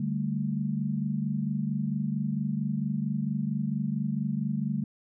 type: chord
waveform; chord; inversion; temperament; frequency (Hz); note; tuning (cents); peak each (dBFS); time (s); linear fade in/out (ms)
sine; D suspended fourth; none; just; 146.83 / 195.78 / 220.2; D3 / G3 / A3; 0 / -2 / +2; -31; 0-4.84; 5
effects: none